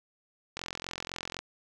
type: click train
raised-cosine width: 0.2 ms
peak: -18 dBFS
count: 37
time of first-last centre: 0.57-1.39 s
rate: 43.9 Hz
effects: none